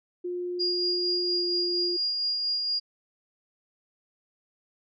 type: tone with pitch glide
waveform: sine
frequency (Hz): 355.9 to 352.4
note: F4 to F4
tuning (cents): +33 to +16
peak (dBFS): -29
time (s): 0.24-1.97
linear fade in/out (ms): 10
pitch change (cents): -17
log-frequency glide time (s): 1.25-1.41
type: tone with tremolo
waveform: sine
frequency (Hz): 4837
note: D#8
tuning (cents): -50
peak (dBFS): -24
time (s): 0.59-2.8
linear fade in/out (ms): 20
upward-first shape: sine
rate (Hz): 4.3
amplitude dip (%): 30
effects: none